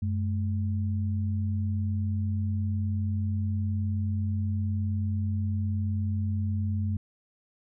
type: tone pair together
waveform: sine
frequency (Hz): 95.22 / 214.2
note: G2 / A3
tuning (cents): -50 / -46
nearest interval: octave + major second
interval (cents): 1404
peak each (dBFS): -26 / -33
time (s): 0.02-6.97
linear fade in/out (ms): 5
effects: none